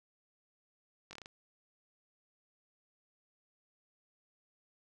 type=slowing click train; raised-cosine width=0.2 ms; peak=-30 dBFS; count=6; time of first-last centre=1.11-1.259 s; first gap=20 ms; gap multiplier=1.2; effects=none